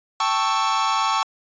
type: chord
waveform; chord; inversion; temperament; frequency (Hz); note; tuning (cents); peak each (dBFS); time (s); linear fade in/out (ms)
45% pulse; A dominant seventh; third; equal with one note detuned; 784 / 883.1 / 1108.7 / 1318.5; G5 / A5 / C#6 / E6; 0 / +6 / 0 / 0; -28 / -24 / -22 / -26; 0.2-1.23; 2
effects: resampled to 16000 Hz